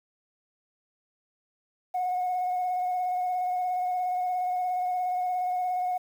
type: tone with vibrato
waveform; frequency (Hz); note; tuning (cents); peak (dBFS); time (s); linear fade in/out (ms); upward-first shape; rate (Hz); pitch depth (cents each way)
sine; 728; F#5; -28; -24; 1.94-5.98; 10; square; 17; 16
effects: tanh soft clip ceiling -22 dBFS + 9-bit